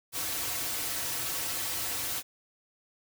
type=noise with comb filter; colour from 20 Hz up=white; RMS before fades=-33 dBFS; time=0.12-2.23 s; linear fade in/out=50 ms; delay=4.9 ms; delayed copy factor=-0.7; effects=none